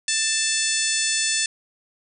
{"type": "harmonic tone with a mistuned harmonic", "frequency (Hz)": 880, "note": "A5", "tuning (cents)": 0, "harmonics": [2, 3, 4, 5, 6, 7, 8, 9, 10], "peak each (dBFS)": [-29, -29, -29, -29, -29, -29, -29, -29, -29], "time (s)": [0.08, 1.46], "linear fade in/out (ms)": 2, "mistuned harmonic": 2, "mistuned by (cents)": 16, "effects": []}